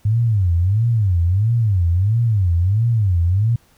sine tone with vibrato, 100 Hz, G2, 35 cents sharp, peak -13 dBFS, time 0.05-3.56 s, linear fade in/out 5 ms, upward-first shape sine, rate 1.5 Hz, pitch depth 290 cents each way, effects pink hiss -56 dBFS RMS until 3.77 s

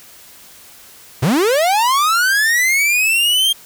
45% pulse linear sweep, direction up, 107.5 to 3224 Hz, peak -12 dBFS, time 1.22-3.53 s, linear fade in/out 10 ms, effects white hiss -42 dBFS RMS until 3.65 s

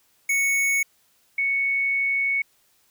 square / sine tone pair in turn, 2217 / 2217 Hz, C#7 / C#7, 0 / 0 cents, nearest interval unison, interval 0 cents, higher neither, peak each -20 dBFS, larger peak neither, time 0.29-0.83 / 1.38-2.42 s, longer second, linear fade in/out 5 ms, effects white hiss -63 dBFS RMS until 2.9 s

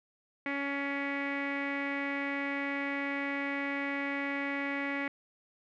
sawtooth tone with low-pass filter, 280.2 Hz, C#4, 19 cents sharp, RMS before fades -34 dBFS, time 0.46-5.08 s, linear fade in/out 2 ms, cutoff 2100 Hz, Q 7.5, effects none

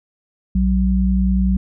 sine tone pair together, 59.57 / 189 Hz, A#1 / F#3, +38 / +37 cents, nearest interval octave + minor sixth, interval 1999 cents, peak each -16 dBFS, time 0.55-1.57 s, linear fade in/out 5 ms, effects none

